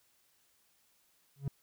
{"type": "tone with exponential growth", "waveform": "triangle", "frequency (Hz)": 139.1, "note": "C#3", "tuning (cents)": 6, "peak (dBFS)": -26, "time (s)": [1.36, 1.48], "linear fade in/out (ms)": 2, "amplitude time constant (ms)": 26, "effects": ["white hiss -71 dBFS RMS until 1.62 s"]}